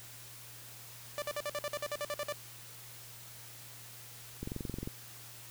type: tone bursts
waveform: sawtooth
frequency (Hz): 587.3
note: D5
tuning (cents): 0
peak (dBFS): -30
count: 13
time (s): 1.18-2.324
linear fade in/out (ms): 0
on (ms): 40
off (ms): 52
type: click train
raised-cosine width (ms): 3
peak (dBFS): -25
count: 11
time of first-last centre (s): 4.43-4.874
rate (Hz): 22.5
effects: added 118 Hz sine -56 dBFS peak until 5.5 s + white hiss -51 dBFS RMS until 5.5 s